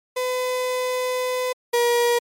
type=tone pair in turn; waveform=35% pulse; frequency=505 / 477.2 Hz; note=B4 / A#4; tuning=+39 / +41 cents; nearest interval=minor second; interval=98 cents; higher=first; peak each=-20 / -15 dBFS; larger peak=second; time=0.16-1.53 / 1.73-2.19 s; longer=first; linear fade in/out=10 ms; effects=MP3 64 kbps